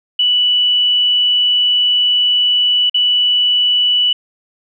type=tone with dropouts; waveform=sine; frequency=2960 Hz; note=F#7; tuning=in tune; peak=-10 dBFS; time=0.19-4.13 s; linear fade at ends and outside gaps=5 ms; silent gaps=2.897-2.943 s; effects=none